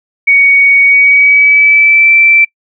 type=tone with pitch glide; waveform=sine; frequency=2239 to 2335 Hz; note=C#7 to D7; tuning=+17 to -11 cents; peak=-3 dBFS; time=0.27-2.45 s; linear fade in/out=10 ms; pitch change=+72 cents; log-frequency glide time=0.83-2.13 s; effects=noise-tail reverb RT60 0.1 s tail -26 dB re dry